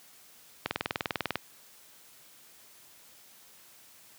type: click train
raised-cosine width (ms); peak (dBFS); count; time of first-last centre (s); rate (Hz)
0.3; -12; 15; 0.66-1.357; 20.1
effects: white hiss -56 dBFS RMS until 4.18 s + high-pass 80 Hz 12 dB/octave